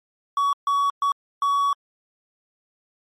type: tone bursts at uneven times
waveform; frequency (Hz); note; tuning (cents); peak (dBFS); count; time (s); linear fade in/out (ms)
triangle; 1127; C#6; +28; -16; 4; 0.37-0.53 / 0.67-0.9 / 1.02-1.12 / 1.42-1.73; 2
effects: MP3 64 kbps